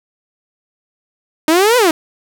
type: exponential two-way sweep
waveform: sawtooth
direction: up then down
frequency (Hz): 303.8 to 513 to 303.8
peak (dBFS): -5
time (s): 1.48-1.91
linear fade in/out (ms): 2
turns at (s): 1.77
effects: none